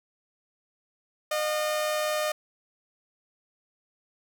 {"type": "tone pair together", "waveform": "sawtooth", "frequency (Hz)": [610, 715.2], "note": ["D#5", "F5"], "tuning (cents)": [-34, 41], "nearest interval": "minor third", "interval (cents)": 275, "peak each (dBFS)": [-22, -33], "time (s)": [1.31, 2.32], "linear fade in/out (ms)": 5, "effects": []}